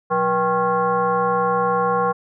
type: tone with frequency modulation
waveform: sine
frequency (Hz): 784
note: G5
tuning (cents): 0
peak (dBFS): -16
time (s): 0.1-2.13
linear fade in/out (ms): 20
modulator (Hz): 301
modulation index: 1.6
effects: none